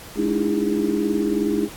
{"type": "tone cluster", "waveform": "sine", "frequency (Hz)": [209.3, 291, 313.9, 332.7, 407.5], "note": ["G#3", "D4", "D#4", "E4", "G#4"], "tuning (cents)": [14, -16, 15, 16, -33], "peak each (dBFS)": -25, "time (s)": [0.15, 1.69], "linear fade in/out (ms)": 50, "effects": ["pink hiss -40 dBFS RMS until 1.76 s", "AAC 64 kbps"]}